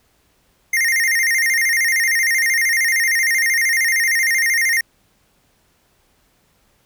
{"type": "tone with vibrato", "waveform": "square", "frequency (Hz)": 1970, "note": "B6", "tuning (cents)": -5, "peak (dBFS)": -15, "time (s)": [0.73, 4.81], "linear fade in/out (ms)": 5, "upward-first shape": "square", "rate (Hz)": 13, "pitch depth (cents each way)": 110, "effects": ["pink hiss -60 dBFS RMS until 6.85 s"]}